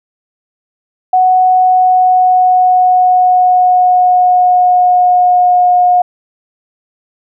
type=tone with pitch glide; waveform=sine; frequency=740 to 719.3 Hz; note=F#5 to F#5; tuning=0 to -49 cents; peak=-5 dBFS; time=1.13-6.02 s; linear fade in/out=5 ms; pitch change=-49 cents; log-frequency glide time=1.4-5.76 s; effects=none